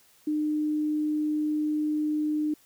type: tone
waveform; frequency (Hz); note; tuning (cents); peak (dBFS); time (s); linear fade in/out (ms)
sine; 303.2; D#4; -45; -24; 0.27-2.54; 5
effects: white hiss -60 dBFS RMS until 2.65 s